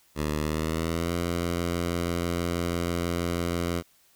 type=tone with pitch glide; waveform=10% pulse; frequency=75.9 to 86.18 Hz; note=D#2 to F2; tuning=-42 to -22 cents; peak=-18 dBFS; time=0.15-3.83 s; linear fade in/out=50 ms; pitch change=+220 cents; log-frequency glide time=0.39-1.14 s; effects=white hiss -62 dBFS RMS until 4.15 s